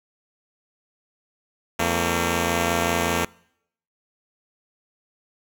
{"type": "tone pair together", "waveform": "5% pulse", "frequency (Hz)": [85.2, 227.5], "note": ["F2", "A#3"], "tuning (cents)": [-42, -42], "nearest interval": "octave + perfect fourth", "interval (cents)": 1700, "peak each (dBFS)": -12, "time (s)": [1.79, 3.25], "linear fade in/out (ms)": 5, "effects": ["noise-tail reverb RT60 0.7 s tail -24 dB re dry"]}